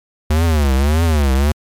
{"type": "tone with vibrato", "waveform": "square", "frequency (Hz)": 74.2, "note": "D2", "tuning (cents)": 18, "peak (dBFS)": -12, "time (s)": [0.3, 1.52], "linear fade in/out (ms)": 5, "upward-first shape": "triangle", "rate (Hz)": 1.7, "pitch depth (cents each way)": 240, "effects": ["MP3 96 kbps"]}